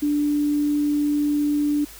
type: tone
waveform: sine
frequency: 293.7 Hz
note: D4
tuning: in tune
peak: -18 dBFS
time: 0.02-1.85 s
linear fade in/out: 10 ms
effects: added 50 Hz sine -47 dBFS peak until 1.99 s + white hiss -43 dBFS RMS until 1.99 s